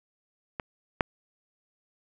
clicks, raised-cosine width 0.5 ms, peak -17 / -7 dBFS, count 2, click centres 0.598 / 1.008 s, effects none

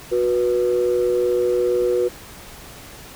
sine tone pair together, 365.9 / 488.2 Hz, F#4 / B4, -19 / -20 cents, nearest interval perfect fourth, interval 499 cents, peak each -18 dBFS, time 0.11-2.09 s, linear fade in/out 20 ms, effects tanh soft clip ceiling -10 dBFS + pink hiss -40 dBFS RMS until 3.15 s

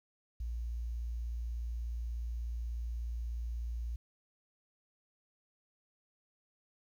sine tone, 58.27 Hz, A#1, in tune, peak -35 dBFS, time 0.4-3.96 s, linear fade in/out 5 ms, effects 11-bit

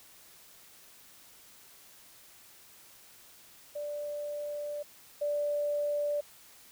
sine tone pair in turn, 587.3 / 585.2 Hz, D5 / D5, 0 / -6 cents, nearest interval unison, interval 6 cents, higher first, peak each -34 / -28 dBFS, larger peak second, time 3.75-4.83 / 5.21-6.21 s, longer first, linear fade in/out 10 ms, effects white hiss -56 dBFS RMS until 6.71 s

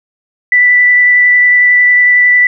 sine tone with vibrato, 1975.5 Hz, B6, in tune, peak -4 dBFS, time 0.52-2.47 s, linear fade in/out 2 ms, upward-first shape sine, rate 11 Hz, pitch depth 8 cents each way, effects none

